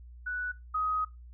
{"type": "tone pair in turn", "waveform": "sine", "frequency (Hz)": [1480, 1257.9], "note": ["F#6", "D#6"], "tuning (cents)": [0, 19], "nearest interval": "minor third", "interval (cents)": 281, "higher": "first", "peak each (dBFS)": [-31, -27], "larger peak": "second", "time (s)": [[0.26, 0.52], [0.74, 1.05]], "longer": "second", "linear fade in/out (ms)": 10, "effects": ["noise-tail reverb RT60 0.2 s tail -17 dB re dry", "added 60 Hz sine -46 dBFS peak until 1.33 s"]}